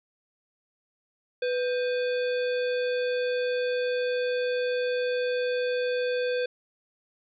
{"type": "harmonic tone with a mistuned harmonic", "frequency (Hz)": 496.4, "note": "B4", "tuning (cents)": 9, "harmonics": [1, 3, 5, 7, 9], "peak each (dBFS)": [-25, -35, -39, -42, -44], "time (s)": [1.42, 6.46], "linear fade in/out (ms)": 5, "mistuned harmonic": 3, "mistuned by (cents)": 97, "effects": []}